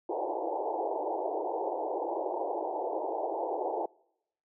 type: band-pass noise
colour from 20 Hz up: white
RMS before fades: -33 dBFS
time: 0.09-3.86 s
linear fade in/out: 5 ms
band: 320 to 910 Hz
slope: 96 dB/octave
effects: noise-tail reverb RT60 0.8 s tail -26 dB re dry